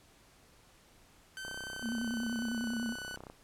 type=tone with pitch glide; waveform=sawtooth; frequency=1540 to 1491 Hz; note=G6 to F#6; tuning=-31 to +13 cents; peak=-37 dBFS; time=1.37-3.16 s; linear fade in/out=0 ms; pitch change=-56 cents; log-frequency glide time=1.66-2.72 s
type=click train; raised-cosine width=1 ms; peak=-32 dBFS; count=60; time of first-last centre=1.45-3.3 s; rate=31.9 Hz
type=tone with vibrato; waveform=sine; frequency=233.1 Hz; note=A#3; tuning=in tune; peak=-33 dBFS; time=1.81-2.96 s; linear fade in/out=50 ms; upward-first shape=triangle; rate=10 Hz; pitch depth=88 cents each way
effects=pink hiss -62 dBFS RMS until 3.43 s + low-pass 12000 Hz 12 dB/octave